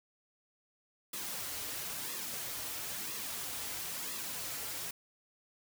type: noise with flanger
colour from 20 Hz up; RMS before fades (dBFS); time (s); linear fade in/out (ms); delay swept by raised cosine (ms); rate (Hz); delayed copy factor
white; -40; 1.13-4.91; 5; 1.3 to 5.5; 1; -0.6
effects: none